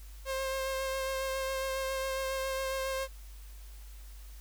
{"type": "tone with vibrato", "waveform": "sawtooth", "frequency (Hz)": 532, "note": "C5", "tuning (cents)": 29, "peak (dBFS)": -28, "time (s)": [0.25, 3.08], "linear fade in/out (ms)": 50, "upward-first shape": "sine", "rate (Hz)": 7.3, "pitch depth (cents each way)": 15, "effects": ["added 50 Hz sine -45 dBFS peak until 4.4 s", "white hiss -58 dBFS RMS until 4.4 s"]}